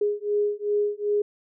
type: beating tone pair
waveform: sine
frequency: 412.7 / 415.3 Hz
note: G#4 / G#4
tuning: -11 / 0 cents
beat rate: 2.6 Hz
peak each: -25 dBFS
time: 0.01-1.22 s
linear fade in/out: 5 ms
effects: none